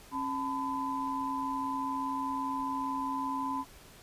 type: tone cluster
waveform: sine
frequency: 270.9 / 882 / 1007 Hz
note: C#4 / A5 / B5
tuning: -40 / +4 / +33 cents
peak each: -36 / -39 / -33 dBFS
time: 0.11-3.65 s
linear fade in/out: 50 ms
effects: pink hiss -54 dBFS RMS until 4.02 s + resampled to 32000 Hz